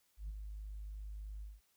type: tone with ADSR envelope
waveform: sine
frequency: 51.6 Hz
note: G#1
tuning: 10 cents flat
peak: -36 dBFS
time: 0.17-1.61 s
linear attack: 120 ms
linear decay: 26 ms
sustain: -6 dB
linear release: 190 ms
effects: tanh soft clip ceiling -38 dBFS + white hiss -75 dBFS RMS until 1.76 s